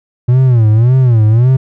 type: tone with vibrato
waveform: triangle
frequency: 118.7 Hz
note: A#2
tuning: 32 cents sharp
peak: -3 dBFS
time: 0.28-1.57 s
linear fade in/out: 10 ms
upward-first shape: sine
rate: 1.8 Hz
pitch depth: 180 cents each way
effects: none